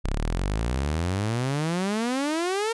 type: exponential sweep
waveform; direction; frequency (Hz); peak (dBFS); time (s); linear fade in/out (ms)
sawtooth; up; 31.8 to 466.2; -20; 0.04-2.73; 10
effects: resampled to 24000 Hz